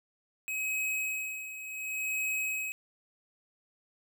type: tone with tremolo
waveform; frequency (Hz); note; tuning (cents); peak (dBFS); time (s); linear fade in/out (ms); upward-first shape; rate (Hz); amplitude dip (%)
square; 2545; D#7; +39; -30; 0.48-2.72; 0; sine; 0.69; 70
effects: none